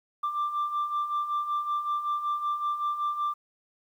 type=beating tone pair; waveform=sine; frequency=1178 / 1183.3 Hz; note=D6 / D6; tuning=+5 / +13 cents; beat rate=5.3 Hz; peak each=-32 / -26 dBFS; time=0.23-3.34 s; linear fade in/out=10 ms; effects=tanh soft clip ceiling -23 dBFS + 10-bit